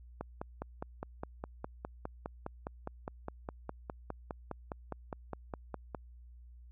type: click train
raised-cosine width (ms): 1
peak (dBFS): -24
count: 29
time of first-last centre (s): 0.21-5.948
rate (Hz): 4.88
effects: added 60 Hz sine -51 dBFS peak until 6.71 s